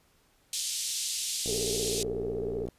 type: band-pass noise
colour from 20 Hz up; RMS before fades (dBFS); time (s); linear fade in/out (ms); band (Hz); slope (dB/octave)
white; -33; 0.53-2.03; 2; 3200 to 9100; 24
type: click train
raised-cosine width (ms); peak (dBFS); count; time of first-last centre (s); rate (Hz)
2; -24; 74; 1.46-2.687; 59.5
type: tone with vibrato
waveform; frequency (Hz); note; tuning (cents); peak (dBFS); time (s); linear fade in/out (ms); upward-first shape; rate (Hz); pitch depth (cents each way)
sine; 421.2; G#4; +24; -31; 1.48-2.66; 10; square; 16; 100
effects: pink hiss -66 dBFS RMS until 2.78 s + resampled to 32000 Hz